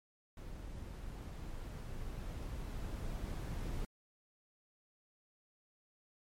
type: noise with level ramp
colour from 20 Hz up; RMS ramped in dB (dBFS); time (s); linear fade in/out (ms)
brown; -47 to -39; 0.37-3.85; 2
effects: MP3 64 kbps